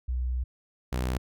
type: tone pair in turn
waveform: sine / sawtooth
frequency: 62.3 / 62.88 Hz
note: B1 / B1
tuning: +16 / +32 cents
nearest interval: unison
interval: 16 cents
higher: second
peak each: -26 / -23 dBFS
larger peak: second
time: 0.08-0.44 / 0.92-1.18 s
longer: first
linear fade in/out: 10 ms
effects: none

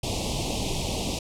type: band-stop noise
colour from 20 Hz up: pink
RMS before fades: -28 dBFS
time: 0.03-1.19 s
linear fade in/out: 5 ms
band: 940 to 2500 Hz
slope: 48 dB/octave
effects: low-pass 8000 Hz 12 dB/octave

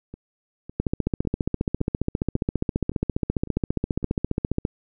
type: two click trains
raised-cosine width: 3 ms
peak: -24 / -9 dBFS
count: 8 / 58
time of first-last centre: 0.14-4.029 / 0.8-4.651 s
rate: 1.8 / 14.8 Hz
effects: none

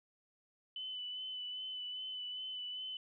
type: tone with vibrato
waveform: sine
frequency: 3008 Hz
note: F#7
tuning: 28 cents sharp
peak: -40 dBFS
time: 0.76-2.97 s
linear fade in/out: 2 ms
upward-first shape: sine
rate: 2.5 Hz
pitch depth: 21 cents each way
effects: none

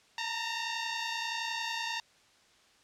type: tone pair together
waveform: 10% pulse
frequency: 901.6 / 932.3 Hz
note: A5 / A#5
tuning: +42 / 0 cents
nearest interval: minor second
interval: 58 cents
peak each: -27 dBFS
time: 0.18-2 s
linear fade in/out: 2 ms
effects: white hiss -63 dBFS RMS until 2.83 s + low-pass 6000 Hz 12 dB/octave

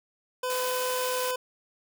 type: tone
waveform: 25% pulse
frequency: 505 Hz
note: B4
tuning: 39 cents sharp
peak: -24 dBFS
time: 0.43-1.36 s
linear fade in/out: 5 ms
type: high-pass noise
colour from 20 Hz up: white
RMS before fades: -35 dBFS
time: 0.5-1.31 s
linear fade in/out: 0 ms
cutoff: 380 Hz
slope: 12 dB/octave
effects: none

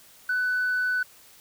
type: tone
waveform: sine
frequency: 1496 Hz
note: F#6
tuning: 19 cents sharp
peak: -21 dBFS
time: 0.29-1.03 s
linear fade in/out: 5 ms
effects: tanh soft clip ceiling -20 dBFS + white hiss -53 dBFS RMS until 1.4 s

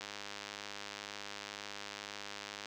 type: click train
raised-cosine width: 0.2 ms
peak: -25 dBFS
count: 271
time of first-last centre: 0.01-2.657 s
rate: 102 Hz
effects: high-pass 150 Hz 12 dB/octave + 10-bit

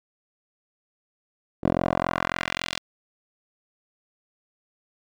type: tone with band-pass filter sweep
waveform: 10% pulse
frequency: 43.65 Hz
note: F1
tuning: in tune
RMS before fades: -26 dBFS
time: 1.63-2.79 s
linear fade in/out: 10 ms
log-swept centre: 400 to 4100 Hz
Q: 1.3
effects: none

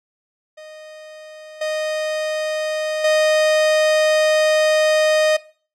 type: tone with level steps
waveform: 45% pulse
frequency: 619 Hz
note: D#5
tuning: 9 cents flat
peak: -36 / -20 / -13 dBFS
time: 0.57-5.37 s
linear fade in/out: 10 ms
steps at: 1.61 / 3.04 s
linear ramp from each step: 5 ms
effects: noise-tail reverb RT60 0.4 s tail -19 dB re dry + low-pass 7000 Hz 12 dB/octave

